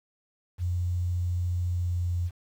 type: tone with pitch glide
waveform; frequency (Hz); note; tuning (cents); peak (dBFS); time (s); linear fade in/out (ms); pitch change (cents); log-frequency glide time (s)
sine; 88.6 to 87.63; F2 to F2; +25 to +6; -25; 0.58-2.31; 50; -19; 1.67-2.19
effects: 9-bit